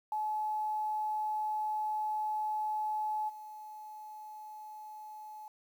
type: tone with level steps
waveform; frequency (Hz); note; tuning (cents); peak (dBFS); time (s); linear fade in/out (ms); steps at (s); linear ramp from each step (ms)
sine; 856; A5; -48; -31 / -44; 0.12-5.48; 2; 3.28; 20
effects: 10-bit